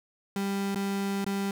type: tone with dropouts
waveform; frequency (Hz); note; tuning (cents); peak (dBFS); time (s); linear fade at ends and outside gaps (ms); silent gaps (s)
35% pulse; 197.7; G3; +15; -26; 0.36-1.51; 2; 0.747-0.757 / 1.245-1.264
effects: none